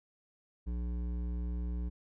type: tone with hard clipping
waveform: sine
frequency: 59.7 Hz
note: A#1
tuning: 42 cents sharp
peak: -35 dBFS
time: 0.66-1.9 s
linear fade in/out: 20 ms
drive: 11 dB
effects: none